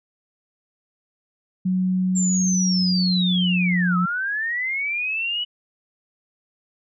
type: tone with pitch glide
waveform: sine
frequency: 185 to 178.49 Hz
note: F#3 to F3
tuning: 0 to +38 cents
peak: -18 dBFS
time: 1.65-4.06 s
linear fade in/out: 10 ms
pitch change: -62 cents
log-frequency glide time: 2.58-3.81 s
type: linear two-way sweep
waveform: sine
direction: down then up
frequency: 7430 to 1257 to 2965 Hz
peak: -22 dBFS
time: 2.15-5.45 s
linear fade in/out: 20 ms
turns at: 3.97 s
effects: none